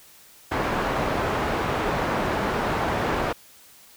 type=low-pass noise; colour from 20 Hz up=white; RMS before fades=-25 dBFS; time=0.51-3.33 s; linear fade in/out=10 ms; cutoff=1100 Hz; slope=12 dB/octave; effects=white hiss -51 dBFS RMS until 3.96 s